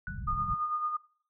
sine tone with exponential decay, 1480 Hz, F#6, in tune, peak -34 dBFS, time 0.07-0.29 s, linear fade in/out 1 ms, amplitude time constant 47 ms
pink low-pass noise, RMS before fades -37 dBFS, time 0.07-0.55 s, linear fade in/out 10 ms, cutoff 200 Hz, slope 96 dB/octave
sine tone with tremolo, 1224 Hz, D#6, 29 cents flat, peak -27 dBFS, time 0.27-0.97 s, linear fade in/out 10 ms, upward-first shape sine, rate 9 Hz, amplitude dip 50%
effects noise-tail reverb RT60 0.5 s tail -21 dB re dry

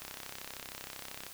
click train, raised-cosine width 0.2 ms, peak -24 dBFS, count 42, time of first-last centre 0.02-1.266 s, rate 32.9 Hz, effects white hiss -49 dBFS RMS until 1.33 s

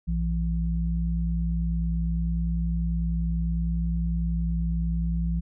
sine tone pair together, 59.21 / 168.3 Hz, A#1 / E3, +28 / +36 cents, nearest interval octave + tritone, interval 1808 cents, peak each -25 / -27 dBFS, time 0.07-5.41 s, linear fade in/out 20 ms, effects none

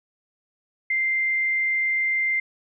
sine tone, 2091 Hz, C7, 2 cents flat, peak -20 dBFS, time 0.9-2.4 s, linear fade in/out 5 ms, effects none

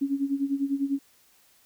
sine tone with tremolo, 277.2 Hz, C#4, in tune, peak -21 dBFS, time 0.01-0.99 s, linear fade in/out 10 ms, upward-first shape sine, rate 10 Hz, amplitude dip 80%, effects white hiss -61 dBFS RMS until 1.65 s

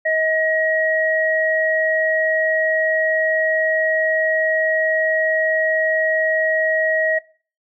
sine tone pair together, 634 / 1897.7 Hz, D#5 / A#6, +32 / +30 cents, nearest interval octave + perfect fifth, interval 1898 cents, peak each -19 dBFS, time 0.05-7.19 s, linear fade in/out 10 ms, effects noise-tail reverb RT60 0.4 s tail -19 dB re dry

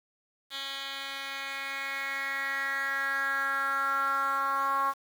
10% pulse tone with band-pass filter sweep, 273.9 Hz, C#4, 21 cents flat, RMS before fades -31 dBFS, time 0.5-4.94 s, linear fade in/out 50 ms, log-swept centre 3200 to 1100 Hz, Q 5.2, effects 8-bit

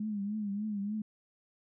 sine tone with vibrato, 207.1 Hz, G#3, 5 cents flat, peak -32 dBFS, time 0-1.02 s, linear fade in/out 5 ms, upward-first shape triangle, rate 3.4 Hz, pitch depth 94 cents each way, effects none

